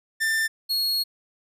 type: tone pair in turn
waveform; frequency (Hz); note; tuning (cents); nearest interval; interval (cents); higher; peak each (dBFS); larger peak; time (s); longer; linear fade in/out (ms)
45% pulse; 1786 / 4311; A6 / C#8; +25 / -49; octave + minor third; 1526; second; -21; neither; 0.2-0.48 / 0.69-1.04; second; 20
effects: resampled to 32000 Hz